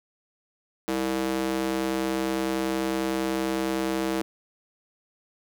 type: tone with high-pass filter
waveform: square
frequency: 65.41 Hz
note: C2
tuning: in tune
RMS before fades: -27 dBFS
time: 0.88-4.22 s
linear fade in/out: 0 ms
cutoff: 310 Hz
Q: 1.9
effects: none

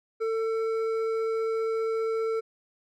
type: tone with hard clipping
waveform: triangle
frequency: 447.5 Hz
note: A4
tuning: 29 cents sharp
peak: -27 dBFS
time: 0.2-2.41 s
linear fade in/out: 20 ms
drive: 11 dB
effects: none

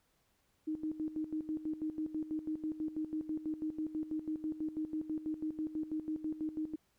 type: tone with tremolo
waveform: sine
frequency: 311.1 Hz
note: D#4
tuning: in tune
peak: -33 dBFS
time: 0.67-6.76 s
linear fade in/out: 10 ms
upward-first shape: square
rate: 6.1 Hz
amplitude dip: 75%
effects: pink hiss -75 dBFS RMS until 6.98 s

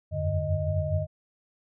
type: tone cluster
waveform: sine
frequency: 85.2 / 92.4 / 97.1 / 147.4 / 622 Hz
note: F2 / F#2 / G2 / D3 / D#5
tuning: -42 / -2 / -16 / +7 / -1 cents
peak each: -31 dBFS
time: 0.11-1.07 s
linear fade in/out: 50 ms
effects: none

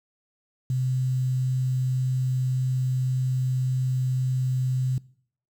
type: tone with quantisation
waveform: sine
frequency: 128.7 Hz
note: C3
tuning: 28 cents flat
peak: -22 dBFS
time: 0.7-4.98 s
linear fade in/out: 2 ms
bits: 8
effects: noise-tail reverb RT60 0.6 s tail -22 dB re dry

